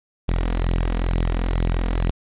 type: tone with flanger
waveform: sawtooth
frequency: 42.7 Hz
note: F1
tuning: 38 cents flat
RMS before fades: -21 dBFS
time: 0.28-2.11 s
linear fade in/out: 10 ms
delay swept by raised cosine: 0.26 to 4.26 ms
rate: 2.2 Hz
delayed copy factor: +0.55
effects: resampled to 8000 Hz + 8-bit